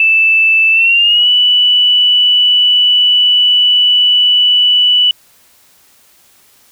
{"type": "tone with pitch glide", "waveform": "sine", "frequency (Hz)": [2641, 2964], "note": ["E7", "F#7"], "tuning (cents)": [3, 2], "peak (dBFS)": -6, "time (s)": [0, 5.11], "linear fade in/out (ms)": 2, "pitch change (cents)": 199, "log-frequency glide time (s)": [0.72, 1.29], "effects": ["white hiss -48 dBFS RMS until 6.71 s"]}